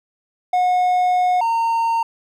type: tone pair in turn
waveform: triangle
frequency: 726 / 917 Hz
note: F#5 / A#5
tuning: -33 / -29 cents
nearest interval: major third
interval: 404 cents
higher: second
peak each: -12 / -14 dBFS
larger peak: first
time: 0.53-1.41 / 1.41-2.03 s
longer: first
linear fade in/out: 5 ms
effects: none